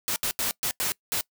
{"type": "noise bursts at uneven times", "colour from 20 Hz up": "white", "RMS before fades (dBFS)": -27, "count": 6, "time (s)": [[0.08, 0.16], [0.23, 0.31], [0.39, 0.51], [0.63, 0.71], [0.8, 0.92], [1.12, 1.21]], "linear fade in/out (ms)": 0, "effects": ["noise-tail reverb RT60 0.1 s tail -23 dB re dry"]}